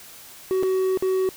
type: tone with dropouts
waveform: triangle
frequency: 376.3 Hz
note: F#4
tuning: 29 cents sharp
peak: -17 dBFS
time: 0.51-1.29 s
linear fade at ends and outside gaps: 0 ms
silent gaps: 0.627-0.633 / 0.974-1.024 s
effects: white hiss -44 dBFS RMS until 1.36 s